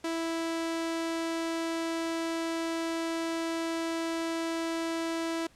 sawtooth tone, 329.6 Hz, E4, in tune, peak -26 dBFS, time 0.04-5.47 s, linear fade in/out 5 ms, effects pink hiss -61 dBFS RMS until 5.55 s + low-pass 9000 Hz 12 dB/octave

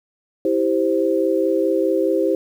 sine chord, C major, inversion first, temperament equal with one note detuned, 327.2 / 392 / 523.3 Hz, E4 / G4 / C5, -13 / 0 / 0 cents, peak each -20 dBFS, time 0.45-2.35 s, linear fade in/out 2 ms, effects 8-bit

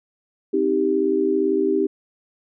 sine chord, C minor, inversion none, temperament equal with one note detuned, 261.6 / 314.2 / 392 Hz, C4 / Eb4 / G4, 0 / +17 / 0 cents, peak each -25 / -22 / -19 dBFS, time 0.53-1.87 s, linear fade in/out 10 ms, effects none

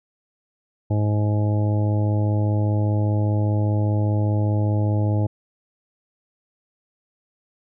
harmonic tone, 105 Hz, G#2, 19 cents sharp, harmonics 1 / 2 / 3 / 4 / 5 / 6 / 7 / 8, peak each -18 / -30 / -28 / -37 / -33 / -34 / -45 / -36 dBFS, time 0.9-5.27 s, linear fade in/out 10 ms, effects none

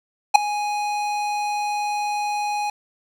square tone with ADSR envelope, 830.6 Hz, G#5, in tune, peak -4 dBFS, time 0.34-2.7 s, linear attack 16 ms, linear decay 4 ms, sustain -19 dB, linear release 4 ms, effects low-pass 7000 Hz 12 dB/octave + 7-bit

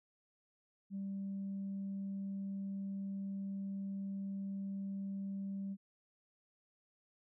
sine tone, 196 Hz, G3, in tune, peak -37 dBFS, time 0.9-5.77 s, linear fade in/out 50 ms, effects tanh soft clip ceiling -35 dBFS

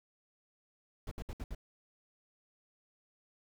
brown noise bursts, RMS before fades -40 dBFS, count 5, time 1.07-1.549 s, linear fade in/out 2 ms, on 43 ms, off 66 ms, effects none

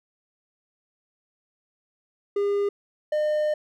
triangle tone pair in turn, 404.5 / 606.1 Hz, G#4 / D#5, -46 / -46 cents, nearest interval perfect fifth, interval 700 cents, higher second, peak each -19 dBFS, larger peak neither, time 2.36-2.69 / 3.12-3.54 s, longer second, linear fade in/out 5 ms, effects none

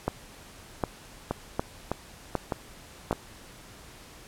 two click trains, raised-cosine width 1 ms, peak -13 / -11 dBFS, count 4 / 5, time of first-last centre 1.31-3.128 / 0.08-3.11 s, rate 1.65 / 1.32 Hz, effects pink hiss -49 dBFS RMS until 4.27 s + low-pass 12000 Hz 12 dB/octave

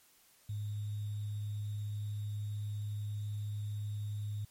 sine tone with sample-and-hold, 104.2 Hz, G#2, 6 cents sharp, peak -35 dBFS, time 0.49-4.45 s, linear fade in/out 5 ms, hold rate 3675 Hz, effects white hiss -65 dBFS RMS until 4.5 s + MP3 64 kbps

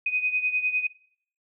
sine beating tone pair, 2497 / 2506.9 Hz, D#7 / D#7, +6 / +12 cents, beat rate 9.9 Hz, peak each -25 / -29 dBFS, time 0.06-0.87 s, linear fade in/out 5 ms, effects noise-tail reverb RT60 0.6 s tail -21 dB re dry

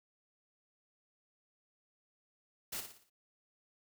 white noise with echo, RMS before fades -40 dBFS, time 2.72-2.81 s, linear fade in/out 10 ms, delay 58 ms, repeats 5, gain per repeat -7 dB, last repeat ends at 3.1 s, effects none

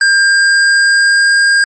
square tone with pitch glide, 1600 to 1612.1 Hz, G6 to G6, +35 to +48 cents, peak -7 dBFS, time 0.01-1.64 s, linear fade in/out 2 ms, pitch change +13 cents, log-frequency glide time 0.17-1.32 s, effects MP3 32 kbps

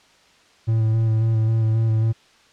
triangle tone with vibrato, 111.5 Hz, A2, 23 cents sharp, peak -14 dBFS, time 0.67-2.13 s, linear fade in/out 20 ms, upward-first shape square, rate 3.7 Hz, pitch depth 17 cents each way, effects white hiss -54 dBFS RMS until 2.52 s + low-pass 5000 Hz 12 dB/octave

